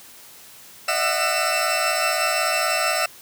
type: tone cluster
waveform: 20% pulse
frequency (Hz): 609 / 665 / 741 / 1335 / 2664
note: D#5 / E5 / F#5 / E6 / E7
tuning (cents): -37 / +15 / +2 / +22 / +18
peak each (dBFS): -21 / -20 / -22 / -24 / -21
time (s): 0.88-3.06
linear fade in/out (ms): 5
effects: white hiss -45 dBFS RMS until 3.21 s + high-pass 60 Hz 12 dB/octave